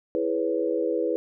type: chord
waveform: sine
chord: C# minor seventh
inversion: first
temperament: equal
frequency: 329.6 / 415.3 / 493.9 / 554.4 Hz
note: E4 / G#4 / B4 / C#5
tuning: 0 / 0 / 0 / 0 cents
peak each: -28 / -29 / -26 / -32 dBFS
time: 0.15-1.16 s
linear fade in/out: 0 ms
effects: none